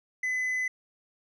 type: tone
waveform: triangle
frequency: 2015 Hz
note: B6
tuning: 34 cents sharp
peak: -25 dBFS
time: 0.23-0.68 s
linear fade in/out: 5 ms
effects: resampled to 22050 Hz